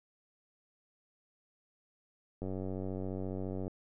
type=click train; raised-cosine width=2 ms; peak=-26 dBFS; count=120; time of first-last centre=2.42-3.679 s; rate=94.5 Hz; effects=none